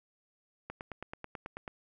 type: click train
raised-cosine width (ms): 0.5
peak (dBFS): -25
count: 10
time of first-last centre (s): 0.7-1.678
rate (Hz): 9.2
effects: none